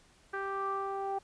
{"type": "tone with low-pass filter sweep", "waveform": "sawtooth", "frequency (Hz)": 392, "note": "G4", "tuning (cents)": 0, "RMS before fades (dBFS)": -35, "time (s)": [0.33, 1.19], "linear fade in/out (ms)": 10, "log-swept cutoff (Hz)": [1500, 850], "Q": 6.3, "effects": ["pink hiss -63 dBFS RMS until 1.23 s", "resampled to 22050 Hz"]}